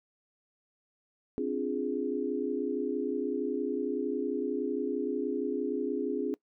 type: chord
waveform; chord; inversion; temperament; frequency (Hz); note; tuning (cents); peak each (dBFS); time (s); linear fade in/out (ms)
sine; D half-diminished seventh; third; equal with one note detuned; 262.8 / 293.7 / 349.2 / 415.3; C4 / D4 / F4 / Ab4; +8 / 0 / 0 / 0; -34 / -35 / -36 / -33; 1.38-6.34; 0
effects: noise-tail reverb RT60 0.1 s tail -22 dB re dry